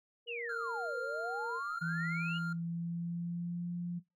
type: tone with vibrato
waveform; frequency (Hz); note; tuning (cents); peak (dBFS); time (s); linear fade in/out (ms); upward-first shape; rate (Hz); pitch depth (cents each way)
sine; 466.2; A#4; 0; -40; 0.26-1.61; 50; square; 2; 19
type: exponential two-way sweep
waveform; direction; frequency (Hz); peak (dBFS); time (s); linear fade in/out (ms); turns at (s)
sine; down then up; 2987 to 490 to 2966; -39; 0.27-2.39; 20; 0.98
type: tone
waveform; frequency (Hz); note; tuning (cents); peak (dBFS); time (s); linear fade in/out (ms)
triangle; 1396.9; F6; 0; -37; 0.49-2.53; 5
type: tone with pitch glide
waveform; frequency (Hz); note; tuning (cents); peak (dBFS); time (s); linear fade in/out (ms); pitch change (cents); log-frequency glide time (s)
sine; 165.2 to 174.32; E3 to F3; +4 to -3; -35; 1.81-4; 20; +93; 1.97-3.71
effects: noise-tail reverb RT60 0.2 s tail -19 dB re dry